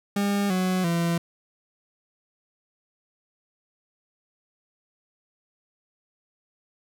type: tone with pitch steps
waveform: 40% pulse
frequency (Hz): 201.6 / 184.87 / 169.52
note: G3 / F#3 / E3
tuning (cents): +49 / -1 / +49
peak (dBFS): -21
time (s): 0.16-1.18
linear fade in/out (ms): 5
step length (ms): 340
effects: none